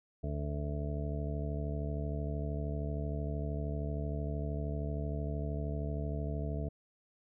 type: harmonic tone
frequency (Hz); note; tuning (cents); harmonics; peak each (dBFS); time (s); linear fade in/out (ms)
73; D2; -10; 1 / 2 / 3 / 4 / 6 / 7 / 8 / 9; -36 / -38 / -45 / -45 / -45 / -52 / -55 / -45; 0.23-6.69; 10
effects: none